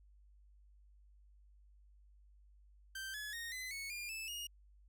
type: tone with pitch steps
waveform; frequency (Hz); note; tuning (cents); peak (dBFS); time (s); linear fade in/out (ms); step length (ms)
sawtooth; 1561 / 1702.3 / 1856.4 / 2024 / 2208 / 2407 / 2625 / 2863; G6 / G#6 / A#6 / B6 / C#7 / D7 / E7 / F7; -8 / +42 / -8 / +42 / -7 / +42 / -8 / +42; -39; 2.95-4.47; 5; 190
effects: added 50 Hz sine -61 dBFS peak until 4.88 s